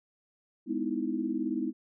sine chord, E major seventh, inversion first, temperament equal with one note detuned, 207.7 / 251.1 / 311.1 / 329.6 Hz, G#3 / B3 / D#4 / E4, 0 / +29 / 0 / 0 cents, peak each -37 / -33 / -33 / -35 dBFS, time 0.66-1.73 s, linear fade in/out 50 ms, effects none

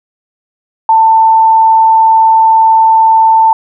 sine tone, 891 Hz, A5, 22 cents sharp, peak -3 dBFS, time 0.89-3.53 s, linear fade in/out 2 ms, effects none

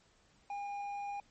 sine tone with hard clipping, 810 Hz, G#5, 43 cents flat, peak -39 dBFS, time 0.5-1.2 s, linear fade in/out 2 ms, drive 5 dB, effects pink hiss -68 dBFS RMS until 1.3 s + MP3 32 kbps

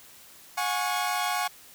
sawtooth chord, F# suspended second, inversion none, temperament equal with one note detuned, 723.5 / 830.6 / 1108.7 Hz, F#5 / G#5 / C#6, -39 / 0 / 0 cents, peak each -26 / -27 / -27 dBFS, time 0.57-1.48 s, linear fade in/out 10 ms, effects white hiss -51 dBFS RMS until 1.74 s

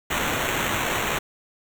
blue noise with sample-and-hold, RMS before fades -25 dBFS, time 0.1-1.19 s, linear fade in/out 10 ms, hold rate 4900 Hz, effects none

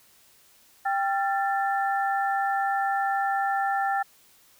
sine tone cluster, 788 / 1364 / 1767 Hz, G5 / F6 / A6, +9 / -41 / +7 cents, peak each -24 / -31 / -31 dBFS, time 0.85-4.03 s, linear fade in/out 10 ms, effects white hiss -58 dBFS RMS until 4.59 s

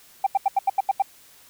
sine tone bursts, 784 Hz, G5, in tune, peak -14 dBFS, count 8, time 0.24-1.022 s, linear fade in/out 5 ms, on 26 ms, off 82 ms, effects tanh soft clip ceiling -13 dBFS + white hiss -52 dBFS RMS until 1.49 s

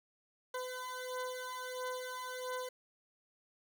20% pulse beating tone pair, 505 / 506.5 Hz, B4 / B4, +39 / +44 cents, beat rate 1.5 Hz, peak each -38 / -37 dBFS, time 0.54-2.69 s, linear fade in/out 5 ms, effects none

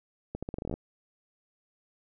accelerating click train, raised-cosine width 2 ms, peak -21 dBFS, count 12, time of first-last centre 0.35-0.739 s, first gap 76 ms, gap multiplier 0.83, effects none

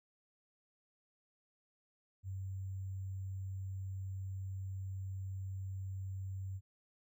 sine tone with sample-and-hold, 95.5 Hz, G2, 45 cents flat, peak -39 dBFS, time 2.23-6.61 s, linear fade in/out 50 ms, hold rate 7350 Hz, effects none

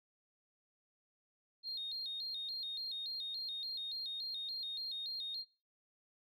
sine tone with vibrato, 3951 Hz, B7, in tune, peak -38 dBFS, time 1.63-5.45 s, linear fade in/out 50 ms, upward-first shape square, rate 3.5 Hz, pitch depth 110 cents each way, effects noise-tail reverb RT60 0.4 s tail -25 dB re dry + tanh soft clip ceiling -34 dBFS

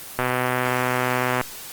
click train, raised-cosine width 0.5 ms, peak -6 dBFS, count 155, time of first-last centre 0.19-1.412 s, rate 126 Hz, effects white hiss -37 dBFS RMS until 1.72 s + Opus 24 kbps

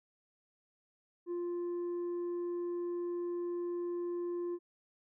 sine tone with tanh clipping, 349.2 Hz, F4, in tune, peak -35 dBFS, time 1.26-4.59 s, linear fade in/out 50 ms, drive 3 dB, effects none

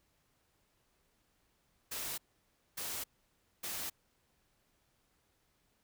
white noise bursts, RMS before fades -40 dBFS, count 3, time 1.91-3.9 s, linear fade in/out 10 ms, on 270 ms, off 590 ms, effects pink hiss -75 dBFS RMS until 5.83 s

